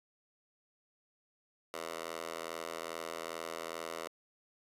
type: tone with high-pass filter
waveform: 10% pulse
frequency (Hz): 82.41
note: E2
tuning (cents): 0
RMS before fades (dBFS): -42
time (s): 1.74-4.08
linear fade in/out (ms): 0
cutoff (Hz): 630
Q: 1.4
effects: resampled to 32000 Hz + 10-bit